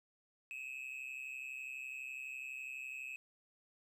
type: tone with amplitude modulation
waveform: triangle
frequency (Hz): 2571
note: E7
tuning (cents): -44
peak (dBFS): -38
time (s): 0.51-3.16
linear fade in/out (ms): 0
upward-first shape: sine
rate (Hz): 132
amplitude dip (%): 75
effects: none